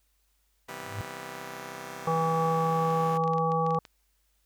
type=chord; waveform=5% pulse; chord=C major seventh; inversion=none; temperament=just; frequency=130.81 / 163.52 / 196.22 / 245.3 Hz; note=C3 / E3 / G3 / B3; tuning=0 / -14 / +2 / -12 cents; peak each=-34 dBFS; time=0.68-3.18 s; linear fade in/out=10 ms
type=tone with exponential growth; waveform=sine; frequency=103.1 Hz; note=G#2; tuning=12 cents flat; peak=-28 dBFS; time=0.76-1.01 s; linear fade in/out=0 ms; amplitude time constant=53 ms
type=harmonic tone; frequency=162.8 Hz; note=E3; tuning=21 cents flat; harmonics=1 / 3 / 5 / 7; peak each=-29 / -29 / -29 / -29 dBFS; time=2.07-3.79 s; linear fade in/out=5 ms
type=clicks; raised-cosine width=0.2 ms; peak=-28 dBFS; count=10; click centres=2.904 / 3.238 / 3.278 / 3.335 / 3.382 / 3.519 / 3.665 / 3.707 / 3.747 / 3.852 s
effects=added 50 Hz sine -70 dBFS peak until 4.45 s + white hiss -73 dBFS RMS until 4.45 s